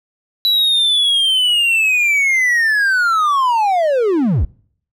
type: linear sweep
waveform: triangle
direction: down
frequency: 3951 to 46.25 Hz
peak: -10 dBFS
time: 0.45-4.45 s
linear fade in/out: 0 ms
effects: noise-tail reverb RT60 0.6 s tail -25 dB re dry